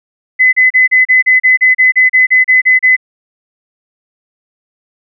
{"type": "tone bursts", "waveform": "sine", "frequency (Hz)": 2022, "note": "B6", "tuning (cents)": 40, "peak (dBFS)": -4, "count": 15, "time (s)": [0.39, 2.966], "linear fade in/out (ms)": 20, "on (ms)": 140, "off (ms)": 34, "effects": []}